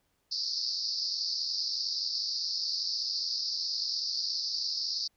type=band-pass noise; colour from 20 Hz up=pink; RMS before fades=-33 dBFS; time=0.31-5.08 s; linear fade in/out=10 ms; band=4400 to 5300 Hz; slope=96 dB/octave; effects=pink hiss -75 dBFS RMS until 5.16 s